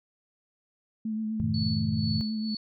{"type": "tone with vibrato", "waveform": "sine", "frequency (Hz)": 218.2, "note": "A3", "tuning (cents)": -14, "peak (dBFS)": -28, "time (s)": [1.05, 2.55], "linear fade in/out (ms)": 5, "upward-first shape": "sine", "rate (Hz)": 8, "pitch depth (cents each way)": 26}
{"type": "chord", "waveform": "sine", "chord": "F# diminished seventh", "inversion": "none", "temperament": "just", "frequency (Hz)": [92.5, 111, 133.2, 159.84], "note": ["F#2", "A2", "C3", "Eb3"], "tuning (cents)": [0, 16, 31, 47], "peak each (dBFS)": [-33, -31, -36, -31], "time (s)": [1.4, 2.21], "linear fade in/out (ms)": 0}
{"type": "tone with tremolo", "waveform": "sine", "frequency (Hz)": 4435, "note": "C#8", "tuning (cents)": 0, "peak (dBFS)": -32, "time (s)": [1.54, 2.57], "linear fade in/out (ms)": 2, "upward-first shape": "sine", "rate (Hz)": 2.1, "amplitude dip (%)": 75}
{"effects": []}